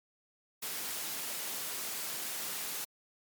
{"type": "high-pass noise", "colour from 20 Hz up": "white", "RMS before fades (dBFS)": -38, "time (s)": [0.62, 2.85], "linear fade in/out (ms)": 10, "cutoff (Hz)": 160, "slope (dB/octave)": 12, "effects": ["MP3 96 kbps"]}